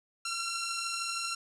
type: beating tone pair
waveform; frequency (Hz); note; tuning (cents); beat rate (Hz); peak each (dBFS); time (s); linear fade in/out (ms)
10% pulse; 1353 / 1366; E6 / F6; +45 / -39; 13; -32 / -25; 0.25-1.35; 5
effects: low-pass 11000 Hz 12 dB/octave